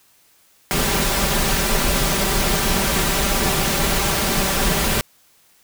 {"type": "noise with comb filter", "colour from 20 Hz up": "pink", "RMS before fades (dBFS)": -19, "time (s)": [0.71, 5.01], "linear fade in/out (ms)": 0, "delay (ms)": 5.1, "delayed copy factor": 0.55, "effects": ["white hiss -56 dBFS RMS until 5.63 s"]}